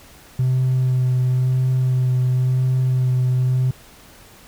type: tone with vibrato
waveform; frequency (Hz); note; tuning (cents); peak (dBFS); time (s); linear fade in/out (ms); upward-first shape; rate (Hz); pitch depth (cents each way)
triangle; 128; C3; -38; -12; 0.39-3.71; 5; sine; 0.96; 15
effects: tanh soft clip ceiling -11 dBFS + pink hiss -46 dBFS RMS until 4.47 s